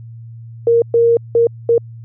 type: tone bursts at uneven times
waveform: sine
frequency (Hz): 466.2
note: A#4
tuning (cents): 0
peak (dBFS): -8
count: 4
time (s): 0.67-0.82 / 0.94-1.17 / 1.35-1.47 / 1.69-1.78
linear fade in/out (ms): 2
effects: added 115 Hz sine -31 dBFS peak until 2.04 s